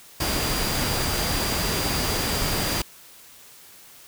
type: tone in noise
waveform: sine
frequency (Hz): 4771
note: D8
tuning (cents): +26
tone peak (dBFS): -32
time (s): 0.2-2.82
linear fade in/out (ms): 5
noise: pink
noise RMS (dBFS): -25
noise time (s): 0.2-2.82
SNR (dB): -10
effects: white hiss -48 dBFS RMS until 4.07 s